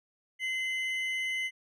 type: tone pair together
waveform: triangle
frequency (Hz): 2058 / 2975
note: C7 / F#7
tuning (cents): -29 / +9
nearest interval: tritone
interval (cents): 638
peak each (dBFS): -29 / -36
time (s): 0.39-1.51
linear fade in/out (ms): 50
effects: none